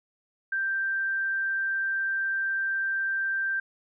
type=tone; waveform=sine; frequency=1572 Hz; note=G6; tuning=4 cents sharp; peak=-25 dBFS; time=0.52-3.6 s; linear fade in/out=5 ms; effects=none